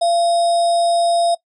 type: tone with sample-and-hold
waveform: sine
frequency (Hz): 685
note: F5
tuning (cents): -34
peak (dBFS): -13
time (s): 0.01-1.35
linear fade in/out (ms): 10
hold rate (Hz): 4410
effects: noise-tail reverb RT60 0.1 s tail -20 dB re dry + resampled to 24000 Hz